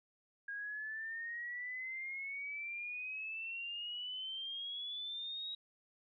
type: exponential sweep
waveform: sine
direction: up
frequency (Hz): 1624 to 3828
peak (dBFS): -40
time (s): 0.48-5.55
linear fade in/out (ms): 5
effects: none